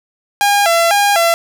sawtooth tone with vibrato, 740 Hz, F#5, in tune, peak -6 dBFS, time 0.41-1.34 s, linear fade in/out 0 ms, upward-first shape square, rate 2 Hz, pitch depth 160 cents each way, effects 8-bit

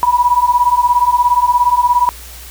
sine beating tone pair, 965 / 982 Hz, B5 / B5, -40 / -10 cents, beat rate 17 Hz, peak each -13 / -11 dBFS, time 0.03-2.09 s, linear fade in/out 0 ms, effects added 60 Hz sine -34 dBFS peak until 2.5 s + white hiss -35 dBFS RMS until 2.5 s

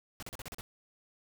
pink noise bursts, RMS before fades -43 dBFS, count 7, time 0.2-0.61 s, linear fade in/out 0 ms, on 26 ms, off 38 ms, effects none

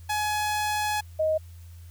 sawtooth / sine tone pair in turn, 843 / 626.7 Hz, G#5 / D#5, +26 / +12 cents, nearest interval perfect fourth, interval 514 cents, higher first, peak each -21 dBFS, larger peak neither, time 0.09-1.01 / 1.19-1.38 s, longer first, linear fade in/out 10 ms, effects added 85 Hz sine -42 dBFS peak until 1.9 s + white hiss -59 dBFS RMS until 1.9 s

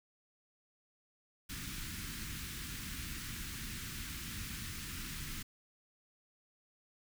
pink band-stop noise, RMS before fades -43 dBFS, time 1.49-5.43 s, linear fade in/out 10 ms, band 280 to 1400 Hz, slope 24 dB/octave, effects none

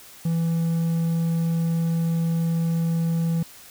triangle tone, 165.8 Hz, E3, 10 cents sharp, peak -18 dBFS, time 0.25-3.43 s, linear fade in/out 5 ms, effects white hiss -46 dBFS RMS until 3.7 s

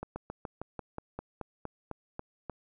slowing click train, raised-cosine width 1 ms, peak -23 dBFS, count 13, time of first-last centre 0.03-2.497 s, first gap 130 ms, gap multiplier 1.08, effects none

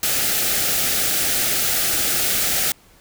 white band-stop noise, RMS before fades -20 dBFS, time 0.03-2.72 s, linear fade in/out 2 ms, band 850 to 1200 Hz, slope 96 dB/octave, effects pink hiss -52 dBFS RMS until 3 s

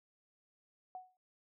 sine tone with exponential decay, 740 Hz, F#5, in tune, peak -40 dBFS, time 0.95-1.17 s, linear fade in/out 1 ms, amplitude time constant 46 ms, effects none

